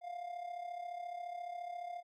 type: tone with amplitude modulation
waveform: triangle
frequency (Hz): 703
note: F5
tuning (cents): +11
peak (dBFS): -36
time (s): 0.01-2.03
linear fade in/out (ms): 50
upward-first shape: sine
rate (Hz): 34.4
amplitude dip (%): 65
effects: none